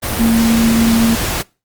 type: tone in noise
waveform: sine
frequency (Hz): 228.3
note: A#3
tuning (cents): -36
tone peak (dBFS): -9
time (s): 0.19-1.16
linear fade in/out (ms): 20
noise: pink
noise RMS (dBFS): -19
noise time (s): 0.02-1.43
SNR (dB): +7
effects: noise-tail reverb RT60 0.3 s tail -24 dB re dry + Opus 32 kbps